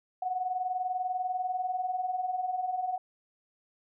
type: tone pair together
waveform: sine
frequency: 719.8 / 740 Hz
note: F#5 / F#5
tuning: -48 / 0 cents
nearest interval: unison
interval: 48 cents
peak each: -36 / -30 dBFS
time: 0.22-2.98 s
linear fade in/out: 5 ms
effects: none